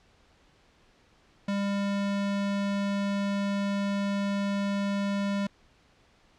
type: tone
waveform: square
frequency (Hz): 200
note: G3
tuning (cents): +35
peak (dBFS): -27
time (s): 1.48-5.47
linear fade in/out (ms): 5
effects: pink hiss -62 dBFS RMS until 6.38 s + low-pass 5000 Hz 12 dB/octave